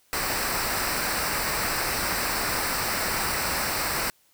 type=noise with comb filter; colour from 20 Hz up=pink; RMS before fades=-27 dBFS; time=0.13-4.1 s; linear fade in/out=0 ms; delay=0.3 ms; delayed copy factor=-0.65; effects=white hiss -63 dBFS RMS until 4.33 s